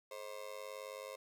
35% pulse tone with amplitude modulation, 530 Hz, C5, 22 cents sharp, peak -39 dBFS, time 0.11-1.16 s, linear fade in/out 5 ms, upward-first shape sine, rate 99.2 Hz, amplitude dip 95%, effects none

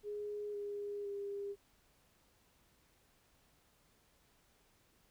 sine tone with pitch steps, 415.3 / 408.6 / 402.1 Hz, G#4 / G#4 / G4, 0 / -28 / +44 cents, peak -39 dBFS, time 0.03-1.56 s, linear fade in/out 50 ms, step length 510 ms, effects pink hiss -71 dBFS RMS until 5.1 s

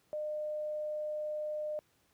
sine tone, 606 Hz, D#5, 46 cents flat, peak -34 dBFS, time 0.13-1.79 s, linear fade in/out 0 ms, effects pink hiss -71 dBFS RMS until 2.13 s + high-pass 80 Hz 12 dB/octave

